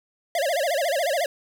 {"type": "tone with vibrato", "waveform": "square", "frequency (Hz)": 618, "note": "D#5", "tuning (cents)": -12, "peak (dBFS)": -22, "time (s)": [0.35, 1.26], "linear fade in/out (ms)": 2, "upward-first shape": "sine", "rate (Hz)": 14, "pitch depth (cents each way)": 240, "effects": []}